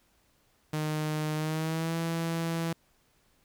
sawtooth tone with pitch glide, 153.7 to 165.69 Hz, D#3 to E3, -21 to +9 cents, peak -25 dBFS, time 0.73-2.73 s, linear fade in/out 5 ms, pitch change +130 cents, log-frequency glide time 1.35-1.96 s, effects pink hiss -68 dBFS RMS until 3.44 s

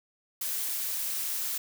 blue noise, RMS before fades -32 dBFS, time 0.41-1.58 s, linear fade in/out 5 ms, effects none

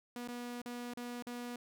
sawtooth tone with dropouts, 242.4 Hz, B3, 32 cents flat, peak -37 dBFS, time 0.16-1.56 s, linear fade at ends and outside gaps 2 ms, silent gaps 0.277-0.285 / 0.617-0.659 / 0.937-0.972 / 1.224-1.268 s, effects none

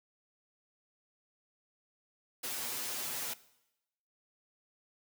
white noise with comb filter, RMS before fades -38 dBFS, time 2.43-3.34 s, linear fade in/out 10 ms, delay 8.1 ms, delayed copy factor +1, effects noise-tail reverb RT60 0.9 s tail -19 dB re dry + high-pass 150 Hz 12 dB/octave

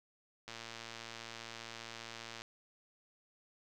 click train, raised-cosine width 0.2 ms, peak -28 dBFS, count 224, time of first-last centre 0.48-2.419 s, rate 115 Hz, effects none

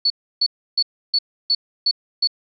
sine tone bursts, 4435 Hz, C#8, in tune, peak -14 dBFS, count 7, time 0.05-2.274 s, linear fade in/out 5 ms, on 52 ms, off 310 ms, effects none

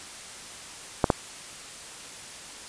clicks, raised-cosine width 1 ms, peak -4 dBFS, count 2, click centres 1.042 / 1.102 s, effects white hiss -42 dBFS RMS until 2.68 s + resampled to 22050 Hz

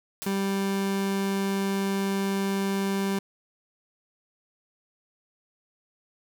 white noise with exponential decay, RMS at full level -33 dBFS, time 0.22-0.39 s, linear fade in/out 0 ms, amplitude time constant 36 ms
30% pulse tone, 196 Hz, G3, in tune, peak -22 dBFS, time 0.26-3.19 s, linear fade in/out 5 ms
effects none

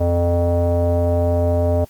square tone with low-pass filter, 86.6 Hz, F2, 14 cents flat, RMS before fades -17 dBFS, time 0-1.85 s, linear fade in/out 10 ms, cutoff 630 Hz, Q 5.4, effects white hiss -52 dBFS RMS until 1.89 s + Opus 32 kbps

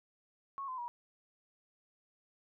sine tone with pitch steps, 1100 / 1026.3 / 957.6 Hz, C#6 / C6 / A#5, -14 / -34 / +46 cents, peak -38 dBFS, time 0.58-0.88 s, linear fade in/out 0 ms, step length 100 ms, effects none

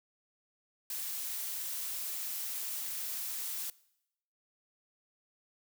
blue noise, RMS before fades -38 dBFS, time 0.9-3.7 s, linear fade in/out 2 ms, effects noise-tail reverb RT60 0.8 s tail -21 dB re dry

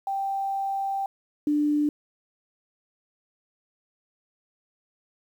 sine tone pair in turn, 784 / 296.1 Hz, G5 / D4, 0 / +14 cents, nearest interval octave + perfect fourth, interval 1686 cents, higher first, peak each -25 / -20 dBFS, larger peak second, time 0.07-1.06 / 1.47-1.89 s, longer first, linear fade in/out 2 ms, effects 9-bit

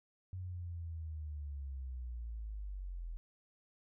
sine linear sweep, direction down, 93.1 to 40.31 Hz, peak -40 dBFS, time 0.33-3.17 s, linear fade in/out 0 ms, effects none

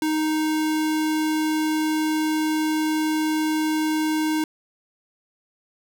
square tone, 311.1 Hz, D#4, in tune, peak -21 dBFS, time 0.02-4.44 s, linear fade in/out 2 ms, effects none

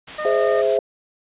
white noise, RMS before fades -33 dBFS, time 0.07-0.78 s, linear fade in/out 10 ms
harmonic tone, 611 Hz, D#5, 32 cents flat, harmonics 1 / 2 / 3, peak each -26 / -29 / -31 dBFS, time 0.18-0.62 s, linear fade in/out 10 ms
sine chord, Ab augmented, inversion none, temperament equal, 415.3 / 523.3 / 659.3 Hz, Ab4 / C5 / E5, 0 / 0 / 0 cents, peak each -20 dBFS, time 0.25-0.79 s, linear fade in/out 2 ms
effects resampled to 8000 Hz

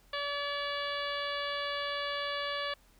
harmonic tone, 573 Hz, D5, 43 cents flat, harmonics 1 / 2 / 3 / 4 / 5 / 6 / 7 / 8, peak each -38 / -38 / -39 / -44 / -43 / -41 / -47 / -47 dBFS, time 0.13-2.74 s, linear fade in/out 5 ms, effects added 41 Hz sine -62 dBFS peak until 2.99 s + pink hiss -65 dBFS RMS until 2.99 s

